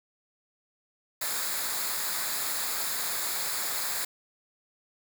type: noise with comb filter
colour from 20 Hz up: white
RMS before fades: -31 dBFS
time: 1.21-4.05 s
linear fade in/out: 5 ms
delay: 0.34 ms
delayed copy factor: -0.65
effects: none